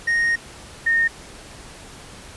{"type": "tone pair in turn", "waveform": ["triangle", "sine"], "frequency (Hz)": [1861, 1837.5], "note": ["A#6", "A#6"], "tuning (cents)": [-3, -25], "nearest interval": "unison", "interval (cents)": 22, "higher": "first", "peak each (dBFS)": -15, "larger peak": "neither", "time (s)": [[0.07, 0.36], [0.86, 1.08]], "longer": "first", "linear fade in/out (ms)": 10, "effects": ["pink hiss -41 dBFS RMS until 2.36 s", "resampled to 24000 Hz"]}